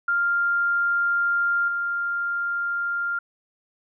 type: tone with level steps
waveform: sine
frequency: 1396.9 Hz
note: F6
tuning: in tune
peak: -19 / -23 dBFS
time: 0.08-3.19 s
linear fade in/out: 5 ms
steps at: 1.68 s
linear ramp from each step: 2 ms
effects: none